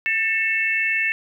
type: tone cluster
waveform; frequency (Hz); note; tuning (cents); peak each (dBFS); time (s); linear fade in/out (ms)
sine; 1789 / 2196 / 2658; A6 / C#7 / E7; +28 / -17 / +14; -23; 0.06-1.12; 0
effects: 9-bit